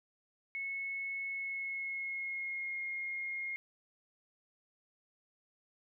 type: tone with pitch glide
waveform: sine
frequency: 2195 to 2141 Hz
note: C#7 to C7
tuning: -18 to +39 cents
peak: -36 dBFS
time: 0.55-3.56 s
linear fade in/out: 0 ms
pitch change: -43 cents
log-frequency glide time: 1.28-2.82 s
effects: none